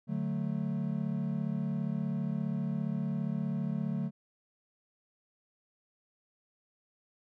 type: chord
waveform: triangle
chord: D major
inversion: none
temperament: equal with one note detuned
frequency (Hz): 147.85 / 185 / 220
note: D3 / F#3 / A3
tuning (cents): +12 / 0 / 0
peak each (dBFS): -33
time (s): 0.07-4.11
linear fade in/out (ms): 50
effects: none